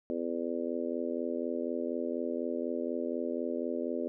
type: harmonic tone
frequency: 84.1 Hz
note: E2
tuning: 35 cents sharp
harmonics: 3 / 4 / 5 / 6 / 7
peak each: -36 / -37 / -38 / -39 / -39 dBFS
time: 0.1-4.08 s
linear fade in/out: 0 ms
effects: none